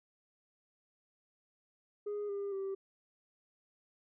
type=tone with pitch steps; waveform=sine; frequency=413.4 / 400.9 / 388.8 Hz; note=G#4 / G4 / G4; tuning=-8 / +39 / -14 cents; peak=-33 dBFS; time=2.06-2.75 s; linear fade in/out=10 ms; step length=230 ms; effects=tanh soft clip ceiling -34 dBFS